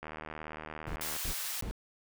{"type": "click train", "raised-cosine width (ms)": 0.5, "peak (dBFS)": -26, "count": 89, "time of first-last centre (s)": [0.03, 1.164], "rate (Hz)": 77.6}
{"type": "noise bursts", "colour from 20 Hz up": "brown", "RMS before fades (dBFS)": -37, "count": 3, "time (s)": [0.87, 1.711], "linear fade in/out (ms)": 0, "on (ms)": 87, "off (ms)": 290}
{"type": "high-pass noise", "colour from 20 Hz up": "white", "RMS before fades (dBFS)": -37, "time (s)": [1.01, 1.61], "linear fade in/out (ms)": 2, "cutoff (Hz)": 930, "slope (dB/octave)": 12}
{"effects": []}